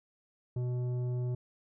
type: tone with tanh clipping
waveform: triangle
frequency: 123.9 Hz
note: B2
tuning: 6 cents sharp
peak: -32 dBFS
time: 0.56-1.35 s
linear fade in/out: 5 ms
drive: 14 dB
effects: none